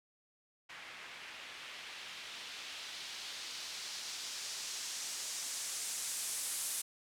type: noise with low-pass filter sweep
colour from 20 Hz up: blue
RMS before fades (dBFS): -43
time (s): 0.69-6.82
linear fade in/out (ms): 10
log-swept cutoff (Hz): 2100 to 10000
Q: 1.3
effects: none